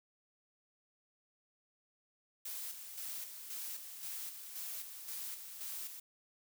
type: noise with tremolo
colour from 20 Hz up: blue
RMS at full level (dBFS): -43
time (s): 2.45-6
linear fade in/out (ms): 5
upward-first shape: square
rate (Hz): 1.9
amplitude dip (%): 50
effects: none